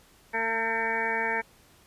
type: harmonic tone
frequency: 225.9 Hz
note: A3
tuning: 46 cents sharp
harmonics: 1 / 2 / 3 / 4 / 6 / 7 / 8 / 9 / 10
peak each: -41 / -34 / -38 / -31 / -43 / -34 / -31 / -39 / -33 dBFS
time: 0.33-1.42 s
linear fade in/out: 20 ms
effects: pink hiss -58 dBFS RMS until 1.86 s + resampled to 32000 Hz